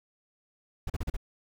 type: noise bursts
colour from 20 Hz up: brown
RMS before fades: -30 dBFS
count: 5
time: 0.87-1.167 s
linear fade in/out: 5 ms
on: 29 ms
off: 38 ms
effects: none